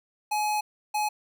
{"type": "tone bursts at uneven times", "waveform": "square", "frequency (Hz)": 844, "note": "G#5", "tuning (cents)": 28, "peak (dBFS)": -25, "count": 2, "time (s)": [[0.31, 0.61], [0.94, 1.09]], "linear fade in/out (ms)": 10, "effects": []}